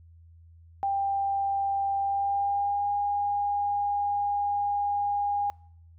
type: tone with pitch glide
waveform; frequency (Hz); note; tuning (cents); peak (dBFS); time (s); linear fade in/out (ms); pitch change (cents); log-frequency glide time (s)
sine; 792 to 814.7; G5 to G#5; +18 to -33; -24; 0.83-5.5; 0; +49; 1.99-2.91
effects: noise-tail reverb RT60 0.7 s tail -26 dB re dry + added 83 Hz sine -50 dBFS peak until 5.98 s